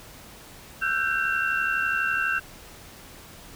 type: tone cluster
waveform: sine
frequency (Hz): 1334 / 1501 / 1573 / 2728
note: E6 / F#6 / G6 / F7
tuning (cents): +20 / +24 / +6 / -41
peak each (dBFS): -31 / -29 / -25 / -30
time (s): 0.81-2.4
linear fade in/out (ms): 20
effects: pink hiss -46 dBFS RMS until 3.55 s